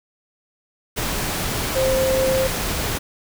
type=tone in noise; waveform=sine; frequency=526 Hz; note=C5; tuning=9 cents sharp; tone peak=-17 dBFS; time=1.75-2.48 s; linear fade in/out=20 ms; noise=pink; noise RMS=-24 dBFS; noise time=0.96-2.99 s; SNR=+4 dB; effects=none